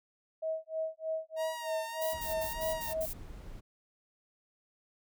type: tone with tremolo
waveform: sine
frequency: 639 Hz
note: D#5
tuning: 46 cents sharp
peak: -30 dBFS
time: 0.42-3.06 s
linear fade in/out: 10 ms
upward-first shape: sine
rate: 3.2 Hz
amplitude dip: 100%
type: tone with vibrato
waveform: sawtooth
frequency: 932.3 Hz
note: A#5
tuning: in tune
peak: -35 dBFS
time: 1.36-2.95 s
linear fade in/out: 50 ms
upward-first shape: sine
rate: 1.7 Hz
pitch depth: 51 cents each way
type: noise bursts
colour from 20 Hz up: violet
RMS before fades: -40 dBFS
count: 6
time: 2.01-3.135 s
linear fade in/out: 10 ms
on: 130 ms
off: 69 ms
type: noise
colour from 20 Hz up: brown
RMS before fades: -46 dBFS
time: 2.12-3.61 s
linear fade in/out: 20 ms
effects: none